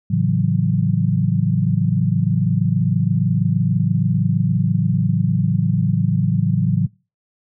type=chord; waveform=sine; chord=F# minor seventh; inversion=first; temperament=equal; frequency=110 / 138.59 / 164.81 / 185 Hz; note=A2 / C#3 / E3 / F#3; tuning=0 / 0 / 0 / 0 cents; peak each=-20 dBFS; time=0.1-6.87 s; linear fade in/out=10 ms; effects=noise-tail reverb RT60 0.3 s tail -23 dB re dry